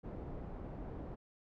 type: low-pass noise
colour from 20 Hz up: pink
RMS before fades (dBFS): -45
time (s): 0.03-1.16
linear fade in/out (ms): 20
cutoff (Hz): 630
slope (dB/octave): 12
effects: none